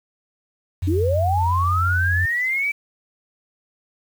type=tone with vibrato; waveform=sine; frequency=89 Hz; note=F2; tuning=33 cents sharp; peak=-19 dBFS; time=0.82-2.26 s; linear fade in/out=10 ms; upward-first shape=square; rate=5.8 Hz; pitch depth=19 cents each way
type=linear sweep; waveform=sine; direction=up; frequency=282.5 to 2326 Hz; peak=-19 dBFS; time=0.87-2.72 s; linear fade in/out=10 ms
effects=7-bit